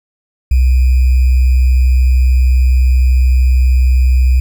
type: tone with sample-and-hold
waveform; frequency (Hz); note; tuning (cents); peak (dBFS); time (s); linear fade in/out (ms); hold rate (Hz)
sine; 63.6; C2; -48; -6; 0.51-4.4; 5; 2450
effects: none